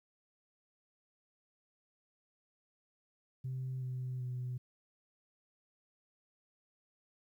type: tone with pitch steps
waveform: sine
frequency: 129.9 / 127.59 / 125.33 Hz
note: C3 / C3 / B2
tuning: -12 / -43 / +26 cents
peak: -35 dBFS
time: 3.44-4.58 s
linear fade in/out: 10 ms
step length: 380 ms
effects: tanh soft clip ceiling -33 dBFS + 12-bit